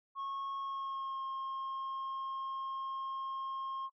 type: tone with pitch glide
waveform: sine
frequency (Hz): 1094 to 1071.5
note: C#6 to C6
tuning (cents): -23 to +41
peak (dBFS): -34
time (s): 0.15-3.9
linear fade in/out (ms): 50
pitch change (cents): -36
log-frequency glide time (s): 0.59-1.24
effects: noise-tail reverb RT60 0.1 s tail -24 dB re dry + tanh soft clip ceiling -36 dBFS